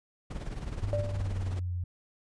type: noise with tremolo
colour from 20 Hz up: brown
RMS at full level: -34 dBFS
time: 0.3-1.6 s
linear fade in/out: 10 ms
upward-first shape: sine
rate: 19 Hz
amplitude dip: 65%
type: tone with pitch glide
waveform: sine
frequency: 100.2 to 88.75 Hz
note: G2 to F2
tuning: +38 to +28 cents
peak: -30 dBFS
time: 0.82-1.84 s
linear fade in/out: 5 ms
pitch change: -210 cents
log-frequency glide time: 1.02-1.71 s
type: tone with exponential decay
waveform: sine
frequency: 587.3 Hz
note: D5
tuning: in tune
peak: -26 dBFS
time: 0.93-1.38 s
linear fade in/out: 0 ms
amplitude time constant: 96 ms
effects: resampled to 22050 Hz